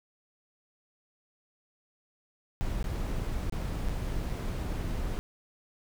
brown noise with dropouts, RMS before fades -32 dBFS, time 2.61-5.19 s, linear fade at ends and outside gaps 0 ms, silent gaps 2.827-2.842 / 3.497-3.523 / 3.886-3.894 / 4.293-4.298 s, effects none

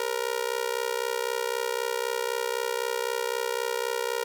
sawtooth tone with amplitude modulation, 470.9 Hz, A#4, 18 cents sharp, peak -19 dBFS, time 0-4.24 s, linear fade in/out 2 ms, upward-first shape sine, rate 63.9 Hz, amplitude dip 95%, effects none

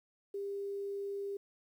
sine tone with quantisation, 399.3 Hz, G4, 32 cents sharp, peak -36 dBFS, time 0.34-1.37 s, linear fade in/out 5 ms, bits 11, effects none

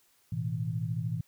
sine chord, A suspended second, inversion none, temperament equal with one note detuned, 110 / 123.47 / 162.08 Hz, A2 / B2 / E3, 0 / 0 / -29 cents, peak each -34 dBFS, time 0.32-1.21 s, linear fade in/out 5 ms, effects white hiss -67 dBFS RMS until 1.27 s

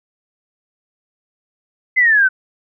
sine exponential sweep, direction down, 2073 to 1491 Hz, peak -9 dBFS, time 1.96-2.29 s, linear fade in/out 20 ms, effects none

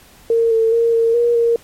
sine tone with pitch steps, 459.5 / 450 / 463.2 / 457.9 / 474.3 / 466.1 Hz, A#4 / A4 / A#4 / A#4 / A#4 / A#4, -25 / +39 / -11 / -31 / +30 / 0 cents, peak -11 dBFS, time 0.3-1.56 s, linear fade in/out 2 ms, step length 210 ms, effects pink hiss -46 dBFS RMS until 1.63 s + MP3 64 kbps

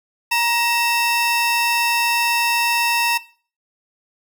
35% pulse tone pair together, 942 / 2664 Hz, A#5 / E7, +18 / +18 cents, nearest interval octave + tritone, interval 1800 cents, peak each -17 dBFS, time 0.31-3.18 s, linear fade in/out 10 ms, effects noise-tail reverb RT60 0.4 s tail -18 dB re dry

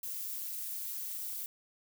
violet noise with amplitude modulation, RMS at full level -36 dBFS, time 0.03-1.46 s, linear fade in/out 2 ms, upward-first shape sine, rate 201 Hz, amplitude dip 75%, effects none

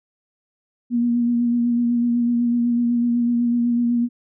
sine tone with vibrato, 238.5 Hz, A#3, 40 cents sharp, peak -16 dBFS, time 0.9-4.09 s, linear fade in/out 50 ms, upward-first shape sine, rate 8 Hz, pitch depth 23 cents each way, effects none

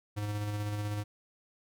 square tone with tremolo, 104.1 Hz, G#2, 5 cents sharp, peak -32 dBFS, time 0.16-1.04 s, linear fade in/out 20 ms, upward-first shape square, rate 16 Hz, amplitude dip 25%, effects none

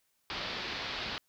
white low-pass noise, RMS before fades -38 dBFS, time 0.3-1.18 s, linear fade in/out 0 ms, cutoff 4700 Hz, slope 48 dB/octave, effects white hiss -75 dBFS RMS until 1.28 s

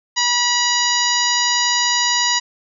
harmonic tone with a mistuned harmonic, 971 Hz, B5, 30 cents flat, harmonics 1 / 2 / 3 / 4 / 5 / 6 / 7, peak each -22 / -22 / -24 / -23 / -21 / -25 / -23 dBFS, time 0.16-2.4 s, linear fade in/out 20 ms, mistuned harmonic 6, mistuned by -21 cents, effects none

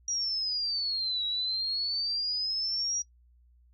sine exponential two-way sweep, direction down then up, 5760 to 3856 to 5760 Hz, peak -28 dBFS, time 0.08-3.02 s, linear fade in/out 2 ms, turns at 1.25 s, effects noise-tail reverb RT60 0.1 s tail -23 dB re dry + added 60 Hz sine -58 dBFS peak until 3.73 s

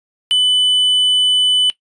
triangle tone with tanh clipping, 3000 Hz, F#7, 23 cents sharp, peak -11 dBFS, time 0.31-1.7 s, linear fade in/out 0 ms, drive 8 dB, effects noise-tail reverb RT60 0.1 s tail -18 dB re dry + resampled to 22050 Hz

